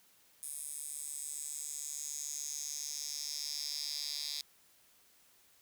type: tone with high-pass filter sweep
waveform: 10% pulse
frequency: 146.83 Hz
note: D3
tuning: in tune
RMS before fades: -41 dBFS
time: 0.43-4.41 s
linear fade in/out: 0 ms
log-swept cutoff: 9500 to 4500 Hz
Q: 4.8
effects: white hiss -66 dBFS RMS until 5.61 s